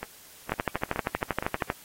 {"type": "two click trains", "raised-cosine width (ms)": 0.5, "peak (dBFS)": [-11, -16], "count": [16, 4], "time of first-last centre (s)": [[0.52, 1.701], [0.03, 1.425]], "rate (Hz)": [12.7, 2.15], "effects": ["white hiss -51 dBFS RMS until 1.84 s", "AAC 48 kbps"]}